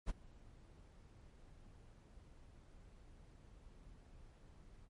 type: noise with ADSR envelope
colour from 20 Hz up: brown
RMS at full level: -37 dBFS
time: 0.06-4.89 s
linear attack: 37 ms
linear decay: 22 ms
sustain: -23 dB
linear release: 49 ms
effects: MP3 48 kbps